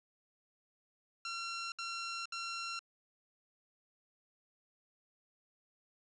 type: tone bursts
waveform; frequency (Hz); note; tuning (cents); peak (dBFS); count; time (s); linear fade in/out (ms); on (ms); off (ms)
15% pulse; 1365; F6; -40; -32; 3; 1.25-2.792; 2; 470; 66
effects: resampled to 22050 Hz